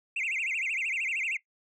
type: tone with vibrato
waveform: sine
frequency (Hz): 2382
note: D7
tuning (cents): +24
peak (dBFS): -26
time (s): 0.16-1.37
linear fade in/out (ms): 5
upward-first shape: sine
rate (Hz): 13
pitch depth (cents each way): 260
effects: noise-tail reverb RT60 0.1 s tail -19 dB re dry + tanh soft clip ceiling -26 dBFS